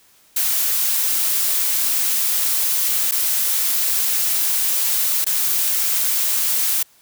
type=noise with dropouts; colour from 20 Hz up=blue; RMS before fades=-19 dBFS; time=0.36-6.83 s; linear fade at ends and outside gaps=5 ms; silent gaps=3.112-3.119 / 5.245-5.264 s; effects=white hiss -54 dBFS RMS until 7.01 s